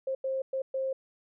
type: tone bursts at uneven times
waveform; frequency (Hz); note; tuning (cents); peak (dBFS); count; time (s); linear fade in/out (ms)
sine; 531; C5; +25; -28; 4; 0.07-0.15 / 0.24-0.42 / 0.53-0.62 / 0.74-0.93; 5
effects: none